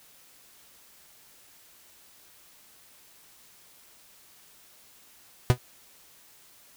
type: tone with exponential decay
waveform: 45% pulse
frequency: 123.9 Hz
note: B2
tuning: 6 cents sharp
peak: -11 dBFS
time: 5.5-5.58 s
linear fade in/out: 0 ms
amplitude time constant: 16 ms
effects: white hiss -56 dBFS RMS until 6.76 s